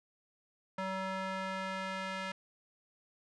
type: tone with band-pass filter sweep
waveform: square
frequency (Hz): 190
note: F#3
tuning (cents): +46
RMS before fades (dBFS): -38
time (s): 0.78-2.32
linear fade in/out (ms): 5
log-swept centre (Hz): 1100 to 1900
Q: 0.92
effects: resampled to 24000 Hz